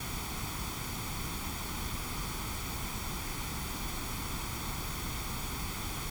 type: noise with comb filter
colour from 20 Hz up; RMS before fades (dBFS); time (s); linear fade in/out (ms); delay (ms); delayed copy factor
pink; -37; 0-6.1; 5; 0.88; +0.6
effects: none